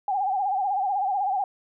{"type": "tone with vibrato", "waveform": "sine", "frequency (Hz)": 784, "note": "G5", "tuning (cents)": 0, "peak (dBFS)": -22, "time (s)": [0.08, 1.44], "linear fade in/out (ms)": 2, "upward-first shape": "sine", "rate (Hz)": 16, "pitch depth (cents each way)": 94, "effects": []}